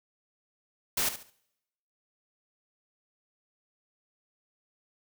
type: noise with echo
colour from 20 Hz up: white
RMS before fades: -28 dBFS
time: 0.97-1.09 s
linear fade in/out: 5 ms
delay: 71 ms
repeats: 3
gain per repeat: -11 dB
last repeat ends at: 1.303 s
effects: noise-tail reverb RT60 0.9 s tail -26 dB re dry